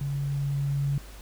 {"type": "tone with level ramp", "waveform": "sine", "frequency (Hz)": 140.4, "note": "C#3", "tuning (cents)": 22, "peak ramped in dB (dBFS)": [-27, -23], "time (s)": [0.01, 0.98], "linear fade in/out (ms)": 2, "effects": ["added 50 Hz sine -42 dBFS peak until 1.21 s", "pink hiss -49 dBFS RMS until 1.21 s"]}